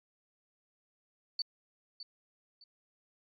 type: tone with echo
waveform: sine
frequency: 4502 Hz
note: C#8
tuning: 26 cents sharp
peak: -30 dBFS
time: 1.39-1.42 s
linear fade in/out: 2 ms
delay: 610 ms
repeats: 2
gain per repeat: -12 dB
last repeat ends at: 2.64 s
effects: MP3 48 kbps